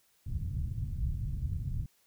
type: low-pass noise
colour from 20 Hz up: white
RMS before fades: -34 dBFS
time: 0.26-1.86 s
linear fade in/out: 5 ms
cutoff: 120 Hz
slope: 24 dB/octave
effects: white hiss -69 dBFS RMS until 2.06 s